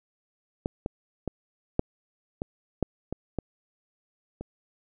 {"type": "clicks", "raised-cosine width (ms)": 2, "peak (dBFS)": [-14, -16, -16, -8, -17, -10, -18, -15, -23], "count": 9, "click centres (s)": [0.659, 0.861, 1.277, 1.794, 2.419, 2.827, 3.126, 3.387, 4.41], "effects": []}